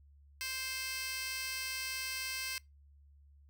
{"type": "tone with high-pass filter", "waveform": "15% pulse", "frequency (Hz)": 523.3, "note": "C5", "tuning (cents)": 0, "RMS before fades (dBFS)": -39, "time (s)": [0.41, 2.58], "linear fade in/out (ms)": 0, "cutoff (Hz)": 3000, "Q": 1.6, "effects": ["noise-tail reverb RT60 0.2 s tail -24 dB re dry", "added 71 Hz sine -58 dBFS peak until 3.49 s"]}